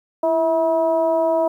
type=tone with frequency modulation; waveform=sine; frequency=650 Hz; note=E5; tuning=24 cents flat; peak=-15 dBFS; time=0.23-1.48 s; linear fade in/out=5 ms; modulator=316 Hz; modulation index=0.74; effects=high-pass 80 Hz 12 dB/octave + 9-bit